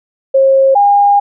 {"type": "tone pair in turn", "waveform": "sine", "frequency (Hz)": [538, 810.5], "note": ["C5", "G#5"], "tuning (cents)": [48, -42], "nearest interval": "perfect fifth", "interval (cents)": 710, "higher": "second", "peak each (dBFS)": -5, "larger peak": "neither", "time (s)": [[0.34, 0.75], [0.75, 1.2]], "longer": "second", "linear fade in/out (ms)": 10, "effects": []}